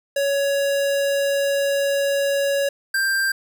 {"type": "tone pair in turn", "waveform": "square", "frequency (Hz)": [559, 1581.1], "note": ["C#5", "G6"], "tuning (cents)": [14, 14], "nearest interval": "octave + tritone", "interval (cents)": 1800, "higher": "second", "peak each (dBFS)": -19, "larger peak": "neither", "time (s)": [[0.16, 2.69], [2.94, 3.32]], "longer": "first", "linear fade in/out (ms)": 5, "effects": ["9-bit"]}